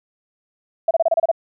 sine tone bursts, 662 Hz, E5, 7 cents sharp, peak -12 dBFS, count 8, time 0.88-1.315 s, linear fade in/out 5 ms, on 29 ms, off 29 ms, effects none

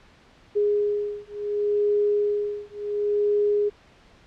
sine beating tone pair, 413.1 / 413.8 Hz, G#4 / G#4, -9 / -6 cents, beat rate 0.7 Hz, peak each -24 dBFS, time 0.55-3.7 s, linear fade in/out 20 ms, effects pink hiss -54 dBFS RMS until 4.26 s + low-pass 4000 Hz 12 dB/octave

